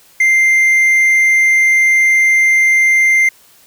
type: tone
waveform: triangle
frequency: 2093 Hz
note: C7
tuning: in tune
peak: -6 dBFS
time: 0.2-3.29 s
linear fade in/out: 5 ms
effects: white hiss -47 dBFS RMS until 3.66 s